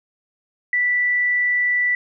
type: tone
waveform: sine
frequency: 1969 Hz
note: B6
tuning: 6 cents flat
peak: -16 dBFS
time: 0.73-1.95 s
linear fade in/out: 2 ms
effects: none